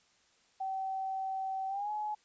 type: tone with pitch glide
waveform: sine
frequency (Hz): 767 to 846.1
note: G5 to G#5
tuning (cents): -38 to +32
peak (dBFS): -33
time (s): 0.6-2.15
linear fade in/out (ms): 10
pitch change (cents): +170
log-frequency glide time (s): 1.68-1.91
effects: white hiss -68 dBFS RMS until 2.24 s + resampled to 16000 Hz